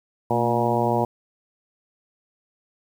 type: harmonic tone with a mistuned harmonic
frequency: 119.1 Hz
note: A#2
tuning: 38 cents sharp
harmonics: 1 / 2 / 3 / 4 / 5 / 6 / 7 / 8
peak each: -27 / -27 / -27 / -27 / -27 / -27 / -27 / -27 dBFS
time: 0.3-1.05 s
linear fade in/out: 5 ms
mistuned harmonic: 2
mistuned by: -60 cents
effects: 8-bit